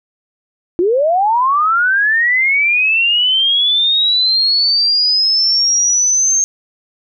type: linear sweep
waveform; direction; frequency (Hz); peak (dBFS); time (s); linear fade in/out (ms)
sine; up; 330.7 to 6420; -10; 0.79-6.44; 0
effects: none

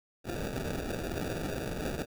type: noise with sample-and-hold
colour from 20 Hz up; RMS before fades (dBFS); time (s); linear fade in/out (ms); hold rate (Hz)
white; -35; 0.24-2.06; 50; 1050
effects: none

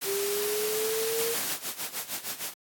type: noise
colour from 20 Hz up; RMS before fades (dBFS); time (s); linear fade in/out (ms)
white; -32; 0.01-1.55; 20
type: linear sweep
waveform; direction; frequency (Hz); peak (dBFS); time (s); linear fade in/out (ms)
sine; up; 392 to 466.2; -28; 0.04-1.36; 50
type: noise with tremolo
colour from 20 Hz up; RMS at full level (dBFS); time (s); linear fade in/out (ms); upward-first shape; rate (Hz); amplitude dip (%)
white; -32; 1.18-2.54; 5; sine; 6.5; 80
effects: high-pass 150 Hz 12 dB/octave + AAC 64 kbps

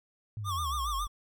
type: exponential sweep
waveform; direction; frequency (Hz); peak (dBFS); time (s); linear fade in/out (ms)
sine; down; 111.6 to 43.36; -34; 0.37-1.07; 0
type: tone with vibrato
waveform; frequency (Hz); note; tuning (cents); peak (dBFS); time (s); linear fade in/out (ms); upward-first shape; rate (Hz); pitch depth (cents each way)
square; 1143; D6; -47; -32; 0.44-1.08; 50; sine; 7.2; 110
effects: none

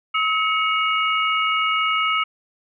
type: tone cluster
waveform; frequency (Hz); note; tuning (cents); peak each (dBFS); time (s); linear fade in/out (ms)
sine; 1283 / 2224 / 2855; E6 / C#7 / F7; -47 / +5 / +37; -20 / -23 / -25; 0.14-2.24; 10
effects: none

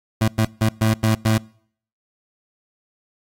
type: tone bursts at uneven times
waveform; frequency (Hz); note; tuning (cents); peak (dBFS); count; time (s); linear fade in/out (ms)
25% pulse; 110; A2; 0; -11; 6; 0.21-0.28 / 0.38-0.45 / 0.61-0.69 / 0.81-0.94 / 1.03-1.15 / 1.25-1.38; 5
effects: noise-tail reverb RT60 0.6 s tail -25 dB re dry + AAC 48 kbps

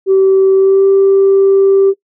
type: tone with pitch glide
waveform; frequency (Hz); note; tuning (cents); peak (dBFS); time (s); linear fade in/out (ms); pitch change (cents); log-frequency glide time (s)
sine; 384.4 to 390.7; G4 to G4; -34 to -6; -4; 0.06-1.94; 50; +28; 0.55-0.86
effects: noise-tail reverb RT60 0.1 s tail -19 dB re dry + tanh soft clip ceiling -2 dBFS

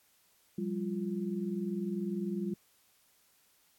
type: tone cluster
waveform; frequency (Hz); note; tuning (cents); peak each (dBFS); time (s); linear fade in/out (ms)
sine; 180.2 / 200.2 / 347.8; F#3 / G3 / F4; -45 / +37 / -7; -39 / -34 / -38; 0.58-2.54; 5
effects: white hiss -68 dBFS RMS until 3.78 s + AAC 64 kbps

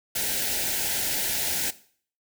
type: band-stop noise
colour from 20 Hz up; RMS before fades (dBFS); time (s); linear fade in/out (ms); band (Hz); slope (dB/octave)
white; -27; 0.15-1.71; 10; 930 to 1400; 96
effects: noise-tail reverb RT60 0.5 s tail -17 dB re dry

